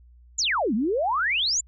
sine exponential two-way sweep, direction down then up, 7459 to 198 to 7459 Hz, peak -21 dBFS, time 0.38-1.61 s, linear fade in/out 10 ms, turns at 0.74 s, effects added 60 Hz sine -49 dBFS peak until 1.67 s

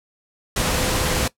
sine tone in noise, 508 Hz, B4, 49 cents sharp, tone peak -31 dBFS, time 0.56-1.28 s, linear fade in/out 5 ms, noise pink, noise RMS -21 dBFS, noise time 0.56-1.28 s, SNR -13 dB, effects noise-tail reverb RT60 0.1 s tail -19 dB re dry + low-pass 12000 Hz 12 dB/octave

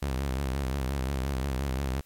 sawtooth tone with vibrato, 67 Hz, C2, 42 cents sharp, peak -24 dBFS, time 0.02-2.01 s, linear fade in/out 5 ms, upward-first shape sine, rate 5.7 Hz, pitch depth 100 cents each way, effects white hiss -63 dBFS RMS until 2.05 s + AAC 64 kbps

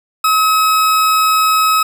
40% pulse tone, 1280 Hz, D#6, 49 cents sharp, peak -9 dBFS, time 0.24-1.83 s, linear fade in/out 5 ms, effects none

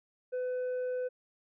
triangle tone with tanh clipping, 503 Hz, B4, 32 cents sharp, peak -32 dBFS, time 0.32-1.09 s, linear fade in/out 20 ms, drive 8 dB, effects none

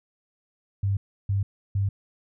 sine tone bursts, 98.9 Hz, G2, 16 cents sharp, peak -21 dBFS, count 3, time 0.83-1.89 s, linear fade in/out 5 ms, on 140 ms, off 320 ms, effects none

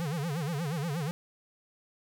square tone with vibrato, 155.56 Hz, D#3, in tune, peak -31 dBFS, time 0-1.11 s, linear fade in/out 0 ms, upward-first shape sine, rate 8.4 Hz, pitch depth 210 cents each way, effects none

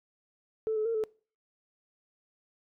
sine tone with pitch steps, 439.7 / 430.5 / 457.7 / 434.7 Hz, A4 / A4 / A#4 / A4, -1 / -38 / -32 / -21 cents, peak -26 dBFS, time 0.67-1.038 s, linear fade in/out 0 ms, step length 92 ms, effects noise-tail reverb RT60 0.4 s tail -24 dB re dry + tanh soft clip ceiling -22 dBFS

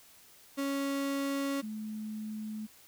35% pulse / sine tone pair in turn, 277.2 / 215.4 Hz, C#4 / A3, 0 / -37 cents, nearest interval major third, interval 437 cents, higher first, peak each -29 / -36 dBFS, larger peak first, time 0.57-1.62 / 1.62-2.67 s, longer neither, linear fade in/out 20 ms, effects white hiss -58 dBFS RMS until 2.87 s

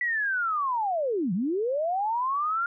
sine linear two-way sweep, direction down then up, 1975.5 to 164.81 to 1415 Hz, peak -24 dBFS, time 0.01-2.66 s, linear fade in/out 2 ms, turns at 1.33 s, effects none

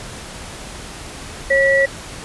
sine tone pair together, 545.4 / 1942 Hz, C#5 / B6, -28 / -30 cents, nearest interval octave + minor seventh, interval 2198 cents, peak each -14 dBFS, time 1.5-1.86 s, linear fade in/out 10 ms, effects pink hiss -33 dBFS RMS until 2.24 s + resampled to 24000 Hz

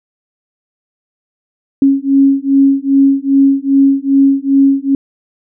sine beating tone pair, 273.1 / 275.6 Hz, C#4 / C#4, -26 / -10 cents, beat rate 2.5 Hz, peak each -10 dBFS, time 1.82-4.95 s, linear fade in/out 2 ms, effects none

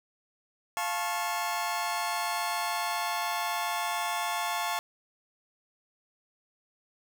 sawtooth chord, F augmented, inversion none, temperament just, 698.5 / 873.1 / 1091.3 Hz, F5 / A5 / C#6, 0 / -14 / -27 cents, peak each -30 / -29 / -30 dBFS, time 0.77-4.79 s, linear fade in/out 0 ms, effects none

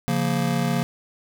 square chord, Bb minor, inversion first, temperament just, 139.85 / 174.81 / 233.1 Hz, Db3 / F3 / Bb3, +16 / +2 / 0 cents, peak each -26 dBFS, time 0.08-0.83 s, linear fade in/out 0 ms, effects none

